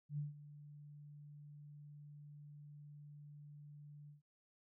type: tone with ADSR envelope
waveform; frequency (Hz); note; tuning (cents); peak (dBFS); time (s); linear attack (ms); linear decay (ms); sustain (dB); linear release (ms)
sine; 146.83; D3; 0; -37; 0.09-4.22; 91; 150; -16; 130
effects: none